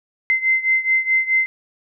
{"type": "beating tone pair", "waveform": "sine", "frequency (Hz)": [2069, 2073.7], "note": ["C7", "C7"], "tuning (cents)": [-20, -16], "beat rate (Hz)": 4.7, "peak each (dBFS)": [-17, -20], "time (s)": [0.3, 1.46], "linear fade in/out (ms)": 0, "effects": []}